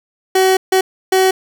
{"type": "tone bursts at uneven times", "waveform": "30% pulse", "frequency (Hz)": 377.4, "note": "F#4", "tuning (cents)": 34, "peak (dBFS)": -7, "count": 3, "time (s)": [[0.35, 0.57], [0.72, 0.81], [1.12, 1.31]], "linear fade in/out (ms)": 5, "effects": []}